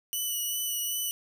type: tone with vibrato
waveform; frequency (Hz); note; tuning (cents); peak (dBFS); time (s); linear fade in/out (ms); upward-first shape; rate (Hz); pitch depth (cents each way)
5% pulse; 2960; F#7; 0; -21; 0.13-1.11; 0; sine; 2.6; 18
effects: none